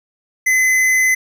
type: tone with hard clipping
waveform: sine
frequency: 2034 Hz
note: C7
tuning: 50 cents flat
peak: -13 dBFS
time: 0.46-1.15 s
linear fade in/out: 10 ms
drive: 13 dB
effects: none